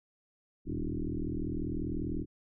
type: tone with frequency modulation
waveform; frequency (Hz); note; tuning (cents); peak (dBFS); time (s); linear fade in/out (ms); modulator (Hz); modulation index
sine; 143; D3; -46; -31; 0.65-2.26; 50; 40.1; 5.1
effects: none